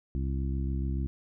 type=harmonic tone; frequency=67 Hz; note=C2; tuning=42 cents sharp; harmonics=1 / 2 / 3 / 4 / 5; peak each=-29 / -35 / -39 / -41 / -43 dBFS; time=0.15-1.07 s; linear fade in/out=0 ms; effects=none